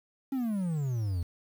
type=exponential sweep; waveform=triangle; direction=down; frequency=277.2 to 82.41 Hz; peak=-26 dBFS; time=0.32-1.23 s; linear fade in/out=5 ms; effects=9-bit